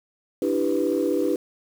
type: chord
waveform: sine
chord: E minor seventh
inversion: third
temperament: equal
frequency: 293.7 / 329.6 / 392 / 493.9 Hz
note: D4 / E4 / G4 / B4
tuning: 0 / 0 / 0 / 0 cents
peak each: -25 dBFS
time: 0.42-1.36 s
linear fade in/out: 2 ms
effects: tanh soft clip ceiling -12 dBFS + 7-bit